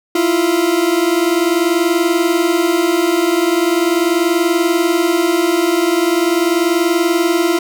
40% pulse tone pair together, 326.3 / 346.7 Hz, E4 / F4, -18 / -13 cents, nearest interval minor second, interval 105 cents, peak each -16 / -13 dBFS, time 0.15-7.59 s, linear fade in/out 5 ms, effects none

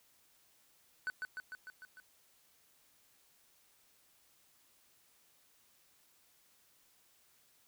triangle tone with echo, 1500 Hz, F#6, 23 cents sharp, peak -32 dBFS, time 1.07-1.1 s, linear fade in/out 0 ms, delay 150 ms, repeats 6, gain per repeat -3 dB, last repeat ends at 2 s, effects white hiss -69 dBFS RMS until 7.67 s

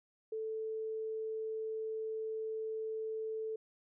sine tone, 440 Hz, A4, in tune, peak -36 dBFS, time 0.32-3.56 s, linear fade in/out 5 ms, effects none

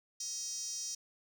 5% pulse tone with high-pass filter, 634 Hz, D#5, 32 cents sharp, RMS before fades -40 dBFS, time 0.2-0.95 s, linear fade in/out 5 ms, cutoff 5700 Hz, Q 5.5, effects none

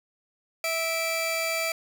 sawtooth tone pair together, 654 / 2336 Hz, E5 / D7, -14 / -10 cents, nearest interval octave + minor seventh, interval 2204 cents, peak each -25 dBFS, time 0.64-1.72 s, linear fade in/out 2 ms, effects none

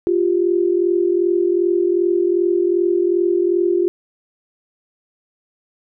sine tone pair together, 349.4 / 392 Hz, F4 / G4, +1 / 0 cents, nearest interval major second, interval 199 cents, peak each -15 / -19 dBFS, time 0.07-3.88 s, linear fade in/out 0 ms, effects none

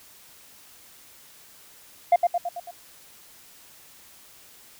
sine tone with echo, 698.5 Hz, F5, in tune, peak -10 dBFS, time 2.12-2.16 s, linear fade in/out 5 ms, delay 110 ms, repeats 5, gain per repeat -5 dB, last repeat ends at 2.71 s, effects tanh soft clip ceiling -12 dBFS + white hiss -51 dBFS RMS until 4.79 s

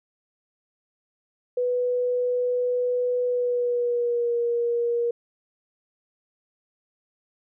sine tone with pitch glide, 493.9 to 473.2 Hz, B4 to A#4, 0 to +26 cents, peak -21 dBFS, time 1.57-5.11 s, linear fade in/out 5 ms, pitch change -74 cents, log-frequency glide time 3.25-4.35 s, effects none

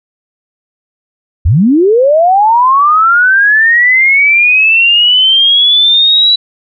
sine linear sweep, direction up, 63.7 to 3951 Hz, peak -4 dBFS, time 1.45-6.36 s, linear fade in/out 10 ms, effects none

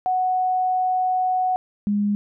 sine tone pair in turn, 740 / 205.3 Hz, F#5 / G#3, 0 / -20 cents, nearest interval octave + minor seventh, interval 2220 cents, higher first, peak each -18 dBFS, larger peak neither, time 0.06-1.56 / 1.87-2.15 s, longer first, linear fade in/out 0 ms, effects none

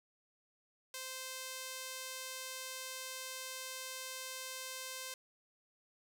sawtooth tone with band-pass filter, 520 Hz, C5, 11 cents flat, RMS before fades -45 dBFS, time 0.94-5.14 s, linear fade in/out 2 ms, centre 8300 Hz, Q 0.54, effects none

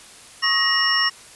sine tone cluster, 1098 / 1261 / 1881 / 2874 / 5440 Hz, C#6 / D#6 / A#6 / F7 / F8, -17 / +23 / +15 / +49 / -46 cents, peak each -25 / -29 / -21 / -25 / -20 dBFS, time 0.42-1.1 s, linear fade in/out 20 ms, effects white hiss -44 dBFS RMS until 1.35 s + resampled to 24000 Hz

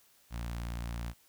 sawtooth tone with notch filter, 58.27 Hz, A#1, in tune, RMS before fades -38 dBFS, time 0.3-1.14 s, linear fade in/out 50 ms, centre 410 Hz, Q 1, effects white hiss -65 dBFS RMS until 1.28 s

